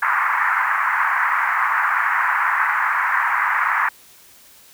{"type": "band-pass noise", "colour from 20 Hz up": "pink", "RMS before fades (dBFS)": -19, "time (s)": [0.02, 3.89], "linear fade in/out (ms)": 5, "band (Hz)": [930, 2000], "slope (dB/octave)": 48, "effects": ["white hiss -48 dBFS RMS until 4.73 s"]}